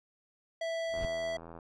square tone, 659.3 Hz, E5, in tune, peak -33 dBFS, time 0.61-1.37 s, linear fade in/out 5 ms
brown noise with exponential growth, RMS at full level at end -34 dBFS, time 0.85-1.05 s, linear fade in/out 1 ms, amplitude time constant 42 ms
click train, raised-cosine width 1 ms, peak -33 dBFS, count 55, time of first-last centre 0.94-1.588 s, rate 83.3 Hz
effects low-pass 5000 Hz 12 dB/octave

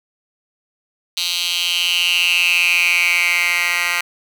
10% pulse tone with high-pass filter sweep, 174.61 Hz, F3, in tune, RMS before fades -17 dBFS, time 1.17-4.01 s, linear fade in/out 2 ms, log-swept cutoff 3600 to 1800 Hz, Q 6.8, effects none

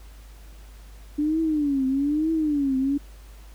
sine tone with vibrato, 291.5 Hz, D4, 13 cents flat, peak -20 dBFS, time 1.18-2.98 s, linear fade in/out 10 ms, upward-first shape triangle, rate 1.1 Hz, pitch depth 200 cents each way, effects added 51 Hz sine -42 dBFS peak until 3.54 s + pink hiss -54 dBFS RMS until 3.54 s

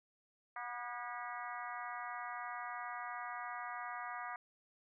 harmonic tone with a mistuned harmonic, 243 Hz, B3, 28 cents flat, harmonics 3 / 4 / 5 / 6 / 7 / 8 / 9, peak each -47 / -48 / -46 / -53 / -51 / -50 / -56 dBFS, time 0.56-4.36 s, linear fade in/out 2 ms, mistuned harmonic 7, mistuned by -69 cents, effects none

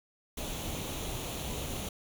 pink noise with comb filter, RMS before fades -37 dBFS, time 0.37-1.89 s, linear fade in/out 5 ms, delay 0.3 ms, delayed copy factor +0.55, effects none

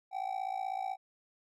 triangle tone with amplitude modulation, 767 Hz, G5, 38 cents flat, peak -28 dBFS, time 0.11-0.97 s, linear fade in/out 50 ms, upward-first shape sine, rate 56.1 Hz, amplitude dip 90%, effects none

